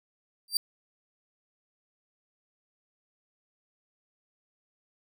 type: tone with exponential growth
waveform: sawtooth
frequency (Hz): 4699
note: D8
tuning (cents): 0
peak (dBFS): -16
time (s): 0.48-0.57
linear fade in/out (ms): 2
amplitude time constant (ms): 18
effects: none